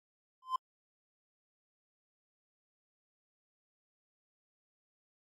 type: tone with exponential growth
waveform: triangle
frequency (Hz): 1033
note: C6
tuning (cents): -22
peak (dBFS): -24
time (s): 0.42-0.56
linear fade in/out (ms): 5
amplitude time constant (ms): 30
effects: AAC 48 kbps

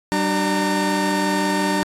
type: tone cluster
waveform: 30% pulse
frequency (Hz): 192.1 / 297.9 / 915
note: G3 / D4 / A#5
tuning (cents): -35 / +25 / -32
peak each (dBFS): -20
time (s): 0.12-1.83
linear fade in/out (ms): 0
effects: low-pass 11000 Hz 12 dB/octave + AAC 64 kbps

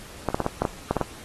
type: clicks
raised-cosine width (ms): 1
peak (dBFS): -9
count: 9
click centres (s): 0.287 / 0.345 / 0.403 / 0.464 / 0.62 / 0.652 / 0.91 / 0.967 / 1.013
effects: pink hiss -44 dBFS RMS until 1.24 s + AAC 32 kbps

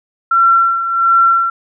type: tone with tremolo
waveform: sine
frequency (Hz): 1358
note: F6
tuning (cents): -49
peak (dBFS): -6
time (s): 0.31-1.5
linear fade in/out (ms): 5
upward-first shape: sine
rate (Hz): 1.4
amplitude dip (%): 65
effects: none

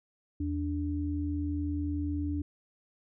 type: tone pair together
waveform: sine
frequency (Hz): 81.86 / 291.9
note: E2 / D4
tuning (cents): -12 / -10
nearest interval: octave + minor seventh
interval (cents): 2202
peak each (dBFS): -32 / -32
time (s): 0.4-2.42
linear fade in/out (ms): 5
effects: none

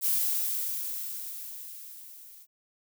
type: noise with level ramp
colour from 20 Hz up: violet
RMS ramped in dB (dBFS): -25 to -51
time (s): 0.01-2.47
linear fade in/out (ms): 50
effects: none

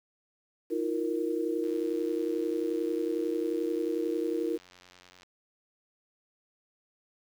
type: chord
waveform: sine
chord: Eb suspended second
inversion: none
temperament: equal with one note detuned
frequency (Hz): 318 / 349.2 / 466.2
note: Eb4 / F4 / Bb4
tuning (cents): +38 / 0 / 0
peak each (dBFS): -32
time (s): 0.7-4.58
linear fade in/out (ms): 20
type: click train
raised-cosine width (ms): 0.2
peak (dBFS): -36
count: 325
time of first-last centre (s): 1.64-5.232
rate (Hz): 90.2
effects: 9-bit

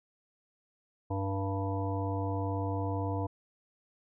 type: harmonic tone with a mistuned harmonic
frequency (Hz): 98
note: G2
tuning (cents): 0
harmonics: 1 / 3 / 5 / 7 / 9 / 10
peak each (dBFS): -32 / -37 / -39 / -40 / -42 / -42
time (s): 1.1-3.27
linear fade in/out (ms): 10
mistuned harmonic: 5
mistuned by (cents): -29
effects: none

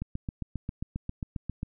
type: click train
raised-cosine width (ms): 5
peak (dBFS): -20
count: 13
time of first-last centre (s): 0.02-1.631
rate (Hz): 7.45
effects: none

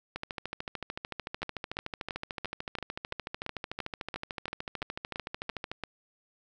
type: two click trains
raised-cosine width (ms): 0.3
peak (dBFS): -19 / -18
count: 76 / 14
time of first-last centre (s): 0.16-5.716 / 1.43-5.837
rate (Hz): 13.5 / 2.95
effects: none

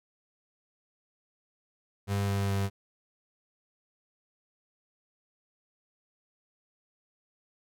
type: tone with pitch steps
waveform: 35% pulse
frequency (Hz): 100 / 99.25 / 98.51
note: G2 / G2 / G2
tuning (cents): +35 / +22 / +9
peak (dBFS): -25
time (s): 2.07-2.7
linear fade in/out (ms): 50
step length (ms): 210
effects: none

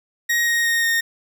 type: tone with pitch steps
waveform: 40% pulse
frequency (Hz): 1883 / 1870 / 1857.1 / 1844.2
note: A#6 / A#6 / A#6 / A#6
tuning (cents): +17 / +5 / -7 / -19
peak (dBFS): -16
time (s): 0.29-1.01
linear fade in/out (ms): 10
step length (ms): 180
effects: none

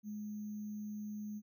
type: tone with sample-and-hold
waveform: sine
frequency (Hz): 209.8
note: G#3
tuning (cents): +18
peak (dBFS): -40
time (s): 0.03-1.42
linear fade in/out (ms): 50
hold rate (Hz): 6300
effects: none

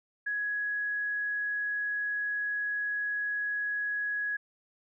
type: tone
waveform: sine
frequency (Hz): 1672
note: G#6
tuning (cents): +11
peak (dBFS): -29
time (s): 0.26-4.37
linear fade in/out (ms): 10
effects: none

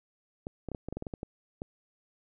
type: clicks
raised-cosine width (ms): 2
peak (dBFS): -23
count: 12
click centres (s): 0.469 / 0.687 / 0.717 / 0.748 / 0.886 / 0.926 / 0.97 / 1.024 / 1.068 / 1.138 / 1.231 / 1.619
effects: none

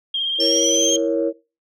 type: tone with vibrato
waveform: sine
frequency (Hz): 3200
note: G7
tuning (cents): +35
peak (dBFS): -19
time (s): 0.14-0.97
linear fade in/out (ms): 5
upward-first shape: sine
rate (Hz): 17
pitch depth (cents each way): 27
type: chord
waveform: sine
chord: A# diminished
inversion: second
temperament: equal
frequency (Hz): 329.6 / 466.2 / 554.4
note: E4 / A#4 / C#5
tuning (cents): 0 / 0 / 0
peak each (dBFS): -21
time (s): 0.38-1.33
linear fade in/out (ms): 50
type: exponential sweep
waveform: sine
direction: up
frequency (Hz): 5370 to 6500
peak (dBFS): -17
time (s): 0.4-0.96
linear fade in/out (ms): 2
effects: noise-tail reverb RT60 0.3 s tail -20 dB re dry + tanh soft clip ceiling -8 dBFS

